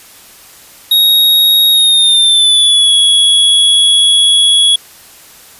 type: tone with pitch glide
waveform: square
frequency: 3767 to 3356 Hz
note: A#7 to G#7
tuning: +17 to +17 cents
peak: -6 dBFS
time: 0.91-4.76 s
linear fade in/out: 5 ms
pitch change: -200 cents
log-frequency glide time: 1.71-2.93 s
effects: white hiss -38 dBFS RMS until 5.59 s + resampled to 32000 Hz